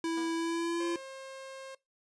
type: tone with pitch glide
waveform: square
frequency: 329.6 to 341.2 Hz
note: E4 to F4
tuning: 0 to -40 cents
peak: -31 dBFS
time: 0.04-0.96 s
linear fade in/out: 2 ms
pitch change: +60 cents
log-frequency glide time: 0.34-0.84 s
type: tone with exponential decay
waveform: 10% pulse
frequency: 239 Hz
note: A#3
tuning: 43 cents sharp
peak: -36 dBFS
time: 0.17-0.56 s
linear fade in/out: 5 ms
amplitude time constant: 84 ms
type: tone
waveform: sawtooth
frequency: 534 Hz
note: C5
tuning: 35 cents sharp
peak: -39 dBFS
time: 0.8-1.75 s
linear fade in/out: 5 ms
effects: noise-tail reverb RT60 0.2 s tail -22 dB re dry + resampled to 22050 Hz